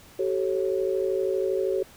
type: tone cluster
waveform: sine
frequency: 380.9 / 433.6 / 547 Hz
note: G4 / A4 / C#5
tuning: -50 / -25 / -23 cents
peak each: -25 / -29 / -29 dBFS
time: 0.19-1.83 s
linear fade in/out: 5 ms
effects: pink hiss -51 dBFS RMS until 1.96 s